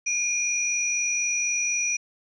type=tone pair together; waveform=sine; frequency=2414 / 5828 Hz; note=D7 / F#8; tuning=+47 / -27 cents; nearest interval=octave + minor third; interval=1526 cents; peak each=-26 / -25 dBFS; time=0.06-1.97 s; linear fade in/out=10 ms; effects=none